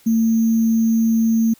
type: tone with sample-and-hold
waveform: sine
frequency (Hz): 225.5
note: A3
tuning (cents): +43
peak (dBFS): -13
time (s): 0.06-1.54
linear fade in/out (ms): 10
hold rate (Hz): 6300
effects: white hiss -52 dBFS RMS until 1.59 s